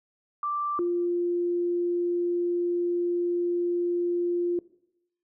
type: tone pair in turn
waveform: sine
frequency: 1174.7 / 349.2 Hz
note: D6 / F4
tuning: 0 / 0 cents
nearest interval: octave + major sixth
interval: 2100 cents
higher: first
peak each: -26 / -23 dBFS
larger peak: second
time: 0.43-0.79 / 0.79-4.59 s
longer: second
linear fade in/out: 2 ms
effects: noise-tail reverb RT60 0.8 s tail -20 dB re dry